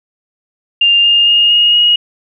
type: tone with pitch steps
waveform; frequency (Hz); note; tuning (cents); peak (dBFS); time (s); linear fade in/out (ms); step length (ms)
sine; 2800 / 2821 / 2842 / 2864 / 2885; F7 / F7 / F7 / F7 / F#7; +4 / +17 / +30 / +43 / -44; -6; 0.81-1.96; 5; 230
effects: none